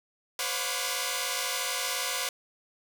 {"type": "tone cluster", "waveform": "5% pulse", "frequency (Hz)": [502, 552, 718, 1017, 1177], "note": ["B4", "C#5", "F5", "C6", "D6"], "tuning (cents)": [28, -7, 48, -50, 3], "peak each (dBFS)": -24, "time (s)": [0.39, 2.29], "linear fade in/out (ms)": 2, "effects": ["8-bit"]}